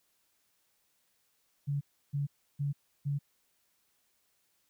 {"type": "tone bursts", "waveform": "sine", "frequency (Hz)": 142.4, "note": "C#3", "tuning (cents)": 47, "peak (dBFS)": -29, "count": 4, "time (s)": [1.67, 3.19], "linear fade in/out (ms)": 20, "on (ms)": 140, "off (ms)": 320, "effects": ["white hiss -74 dBFS RMS until 4.69 s"]}